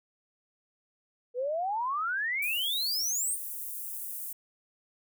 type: exponential sweep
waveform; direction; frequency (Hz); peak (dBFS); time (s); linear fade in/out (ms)
sine; up; 474.5 to 9320; -28; 1.34-3.38; 50
type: high-pass noise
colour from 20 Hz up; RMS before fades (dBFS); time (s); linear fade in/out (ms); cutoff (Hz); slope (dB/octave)
white; -38; 2.42-4.33; 5; 9600; 24
effects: none